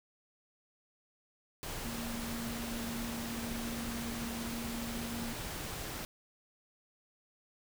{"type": "tone in noise", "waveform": "sine", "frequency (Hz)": 233.1, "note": "A#3", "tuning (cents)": 0, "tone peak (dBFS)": -39, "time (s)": [1.85, 5.33], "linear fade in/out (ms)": 0, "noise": "pink", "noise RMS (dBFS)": -41, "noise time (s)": [1.63, 6.05], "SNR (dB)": -1, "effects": []}